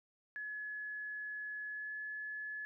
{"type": "tone with pitch glide", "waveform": "sine", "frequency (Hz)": [1700, 1710.8], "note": ["G#6", "A6"], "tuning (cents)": [40, -49], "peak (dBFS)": -40, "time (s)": [0.36, 2.65], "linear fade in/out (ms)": 0, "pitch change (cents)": 11, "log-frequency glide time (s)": [1.67, 1.93], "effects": []}